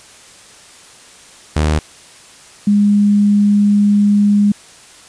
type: tone pair in turn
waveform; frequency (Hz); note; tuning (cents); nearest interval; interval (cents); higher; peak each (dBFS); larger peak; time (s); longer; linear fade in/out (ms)
sawtooth / sine; 76.8 / 205; D#2 / G#3; -22 / -22; octave + perfect fourth; 1700; second; -8; neither; 1.56-1.79 / 2.67-4.52; second; 5
effects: white hiss -41 dBFS RMS until 5.08 s + resampled to 22050 Hz